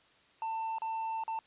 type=tone with dropouts; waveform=triangle; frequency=894 Hz; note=A5; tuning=27 cents sharp; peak=-31 dBFS; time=0.42-1.39 s; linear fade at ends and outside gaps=1 ms; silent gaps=0.784-0.819 / 1.237-1.279 s; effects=white hiss -64 dBFS RMS until 1.46 s + resampled to 8000 Hz